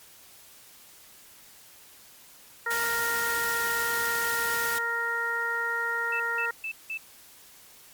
harmonic tone, 466.2 Hz, A#4, in tune, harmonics 1 / 2 / 3 / 4, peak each -37 / -35 / -29 / -30 dBFS, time 2.66-6.51 s, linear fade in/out 5 ms
white noise, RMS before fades -33 dBFS, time 2.7-4.79 s, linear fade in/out 10 ms
sine tone bursts, 2637 Hz, E7, in tune, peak -30 dBFS, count 4, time 6.12-6.976 s, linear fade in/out 5 ms, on 79 ms, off 180 ms
effects white hiss -52 dBFS RMS until 7.93 s + MP3 96 kbps

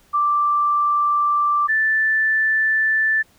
sine tone pair in turn, 1174.7 / 1760.1 Hz, D6 / A6, 0 / 0 cents, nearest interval perfect fifth, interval 700 cents, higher second, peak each -15 dBFS, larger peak neither, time 0.13-1.68 / 1.68-3.23 s, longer neither, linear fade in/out 20 ms, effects pink hiss -56 dBFS RMS until 3.38 s

